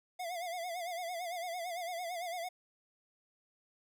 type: tone with vibrato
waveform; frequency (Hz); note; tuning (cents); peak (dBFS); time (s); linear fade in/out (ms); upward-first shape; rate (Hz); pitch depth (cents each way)
square; 698.5; F5; 0; -38; 0.19-2.49; 10; sine; 8.9; 92
effects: none